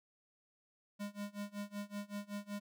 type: tone with tremolo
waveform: square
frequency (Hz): 204.2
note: G#3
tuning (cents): -29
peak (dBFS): -39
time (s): 0.99-2.6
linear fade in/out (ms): 20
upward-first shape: sine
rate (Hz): 5.3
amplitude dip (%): 95
effects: none